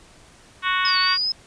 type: harmonic tone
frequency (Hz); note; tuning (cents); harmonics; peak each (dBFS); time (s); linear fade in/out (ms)
370; F#4; 0; 3 / 4 / 5 / 6 / 7 / 8 / 9 / 10; -23 / -25 / -27 / -29 / -30 / -31 / -32 / -33; 0.62-1.18; 50
type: linear two-way sweep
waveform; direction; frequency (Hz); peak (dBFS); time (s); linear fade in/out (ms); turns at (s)
sine; down then up; 5160 to 4435 to 5160; -20; 0.85-1.32; 2; 0.98
effects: pink hiss -50 dBFS RMS until 1.46 s + resampled to 22050 Hz